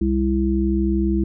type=harmonic tone; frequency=66.2 Hz; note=C2; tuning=21 cents sharp; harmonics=1 / 3 / 5; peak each=-21 / -21 / -21 dBFS; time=0.01-1.24 s; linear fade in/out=5 ms; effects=none